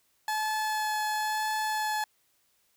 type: tone with vibrato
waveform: 30% pulse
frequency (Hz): 859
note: A5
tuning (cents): -42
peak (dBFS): -25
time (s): 0.28-2.04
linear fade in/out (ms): 2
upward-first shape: sine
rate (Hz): 0.98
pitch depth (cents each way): 9
effects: white hiss -70 dBFS RMS until 2.76 s